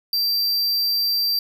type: tone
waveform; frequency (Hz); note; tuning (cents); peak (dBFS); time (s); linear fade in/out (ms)
square; 4699; D8; 0; -19; 0.13-1.39; 2
effects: none